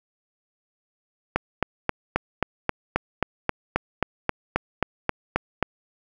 click train, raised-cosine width 0.5 ms, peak -5 dBFS, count 17, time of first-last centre 1.36-5.627 s, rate 3.75 Hz, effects 7-bit

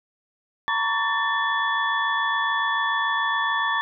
sine tone cluster, 913 / 980 / 1131 / 1775 / 3421 Hz, A#5 / B5 / C#6 / A6 / A7, -36 / -14 / +34 / +15 / -49 cents, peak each -28 / -32 / -26 / -24 / -32 dBFS, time 0.68-3.81 s, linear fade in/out 0 ms, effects none

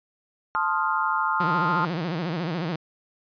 sine chord, F dominant seventh, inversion first, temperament equal, 880 / 1046.5 / 1244.5 / 1396.9 Hz, A5 / C6 / Eb6 / F6, 0 / 0 / 0 / 0 cents, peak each -27 dBFS, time 0.55-1.85 s, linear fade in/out 0 ms
sawtooth tone with vibrato, 168.2 Hz, E3, 35 cents sharp, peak -22 dBFS, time 1.4-2.76 s, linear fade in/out 5 ms, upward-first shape sine, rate 14 Hz, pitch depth 160 cents each way
effects resampled to 11025 Hz

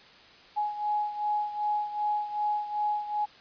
sine beating tone pair, 837 / 839.6 Hz, G#5 / G#5, +13 / +19 cents, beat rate 2.6 Hz, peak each -28 / -33 dBFS, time 0.56-3.26 s, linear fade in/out 20 ms, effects white hiss -53 dBFS RMS until 3.4 s + resampled to 11025 Hz

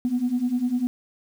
sine beating tone pair, 240.6 / 250.6 Hz, B3 / B3, -45 / +25 cents, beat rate 10 Hz, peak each -25 / -22 dBFS, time 0.05-0.87 s, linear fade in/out 0 ms, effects tanh soft clip ceiling -15 dBFS + 8-bit

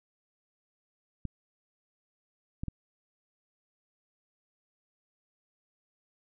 clicks, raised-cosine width 5 ms, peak -22 dBFS, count 3, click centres 1.253 / 2.635 / 2.683 s, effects none

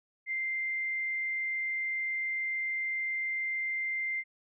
sine tone, 2091 Hz, C7, 2 cents flat, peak -30 dBFS, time 0.26-4.24 s, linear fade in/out 50 ms, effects none

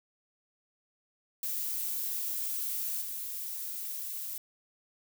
violet noise with level steps, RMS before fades -34 / -38 dBFS, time 1.43-4.38 s, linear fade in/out 2 ms, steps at 3.01 s, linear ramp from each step 10 ms, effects none

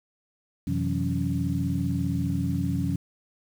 sine tone cluster, 90.5 / 129.1 / 164.1 / 184.3 / 277.4 Hz, F#2 / C3 / E3 / F#3 / C#4, -38 / -23 / -8 / -7 / +1 cents, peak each -30 dBFS, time 0.67-2.96 s, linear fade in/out 5 ms, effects tanh soft clip ceiling -12 dBFS + 8-bit

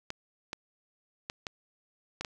clicks, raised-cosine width 0.2 ms, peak -18 dBFS, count 6, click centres 0.104 / 0.531 / 1.299 / 1.468 / 2.21 / 2.248 s, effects none

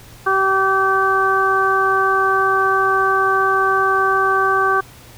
harmonic tone, 385.3 Hz, G4, 30 cents flat, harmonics 1 / 2 / 3 / 4, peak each -20 / -22 / -16 / -19 dBFS, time 0.26-4.81 s, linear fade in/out 10 ms, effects added 120 Hz sine -44 dBFS peak until 5.17 s + pink hiss -43 dBFS RMS until 5.17 s

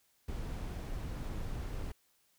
brown noise, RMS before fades -39 dBFS, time 0.28-1.92 s, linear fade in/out 5 ms, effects white hiss -72 dBFS RMS until 2.38 s

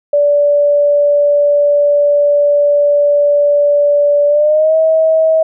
sine tone with pitch glide, 580 to 639.8 Hz, D5 to D#5, -22 to +48 cents, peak -7 dBFS, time 0.13-5.43 s, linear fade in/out 5 ms, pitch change +170 cents, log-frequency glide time 4.27-4.76 s, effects none

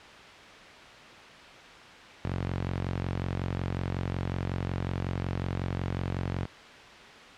sawtooth tone with high-pass filter, 45.45 Hz, F#1, 30 cents flat, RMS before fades -32 dBFS, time 2.24-6.46 s, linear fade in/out 10 ms, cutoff 100 Hz, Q 1.5, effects white hiss -47 dBFS RMS until 7.37 s + low-pass 3000 Hz 12 dB/octave

